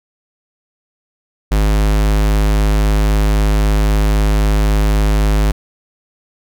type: tone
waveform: square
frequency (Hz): 51.9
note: G#1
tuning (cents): 0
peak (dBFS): -11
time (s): 1.51-5.52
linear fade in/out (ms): 10
effects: none